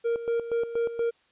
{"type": "tone with tremolo", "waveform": "triangle", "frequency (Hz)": 466.2, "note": "A#4", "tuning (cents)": 0, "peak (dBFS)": -21, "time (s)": [0.04, 1.11], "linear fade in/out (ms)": 20, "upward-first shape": "square", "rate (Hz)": 4.2, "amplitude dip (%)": 70, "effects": ["white hiss -65 dBFS RMS until 1.31 s", "resampled to 8000 Hz"]}